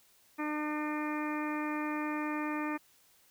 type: harmonic tone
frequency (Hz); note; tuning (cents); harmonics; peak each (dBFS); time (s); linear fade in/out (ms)
301.6; D4; +46; 1 / 2 / 3 / 4 / 5 / 6 / 7 / 8; -34 / -44 / -41 / -41 / -49 / -43 / -48 / -45; 0.38-2.78; 20
effects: white hiss -65 dBFS RMS until 3.3 s